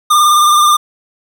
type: tone with vibrato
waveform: square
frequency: 1200 Hz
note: D6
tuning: 37 cents sharp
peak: -7 dBFS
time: 0.1-0.77 s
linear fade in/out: 10 ms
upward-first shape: sine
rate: 19 Hz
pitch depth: 32 cents each way
effects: 8-bit